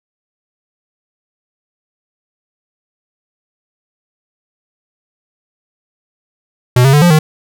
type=tone with pitch steps; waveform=square; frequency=124.3 / 135.6 / 147.1 / 174.7 / 154.9 Hz; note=B2 / C#3 / D3 / F3 / D#3; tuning=+12 / -38 / +3 / +1 / -7 cents; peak=-6 dBFS; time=6.76-7.19 s; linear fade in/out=5 ms; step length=86 ms; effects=none